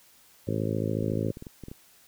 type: harmonic tone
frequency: 54 Hz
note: A1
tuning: 32 cents flat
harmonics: 2 / 3 / 4 / 5 / 6 / 7 / 8 / 9 / 10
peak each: -31 / -33 / -34 / -35 / -36 / -36 / -37 / -38 / -38 dBFS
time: 0.47-1.32 s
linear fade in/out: 10 ms
type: clicks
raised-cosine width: 3 ms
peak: -27 dBFS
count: 11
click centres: 1.031 / 1.082 / 1.124 / 1.175 / 1.26 / 1.371 / 1.424 / 1.468 / 1.637 / 1.684 / 1.715 s
effects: white hiss -58 dBFS RMS until 2.07 s